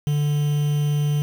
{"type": "tone with quantisation", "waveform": "triangle", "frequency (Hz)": 147.1, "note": "D3", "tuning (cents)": 3, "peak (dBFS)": -16, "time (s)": [0.07, 1.22], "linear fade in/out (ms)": 0, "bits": 6, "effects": []}